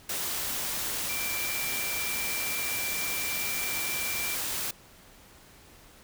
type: tone in noise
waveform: sine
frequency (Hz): 2352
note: D7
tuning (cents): +2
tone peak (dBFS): -34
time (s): 1.09-4.35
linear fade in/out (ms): 5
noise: white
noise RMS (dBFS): -32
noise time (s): 0.09-4.71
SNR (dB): -5
effects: pink hiss -54 dBFS RMS until 6.03 s